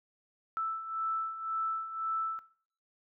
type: beating tone pair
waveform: sine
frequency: 1318.5 / 1320.4 Hz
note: E6 / E6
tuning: 0 / +2 cents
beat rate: 1.9 Hz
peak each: -39 / -33 dBFS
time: 0.57-2.39 s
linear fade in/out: 0 ms
effects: noise-tail reverb RT60 0.5 s tail -17 dB re dry